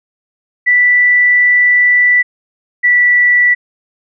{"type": "tone pair in turn", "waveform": "sine", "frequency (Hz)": [1971, 1959.6], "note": ["B6", "B6"], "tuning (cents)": [-4, -14], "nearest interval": "unison", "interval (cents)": 10, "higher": "first", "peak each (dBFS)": -6, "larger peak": "neither", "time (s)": [[0.66, 2.23], [2.83, 3.55]], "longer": "first", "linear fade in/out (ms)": 20, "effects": []}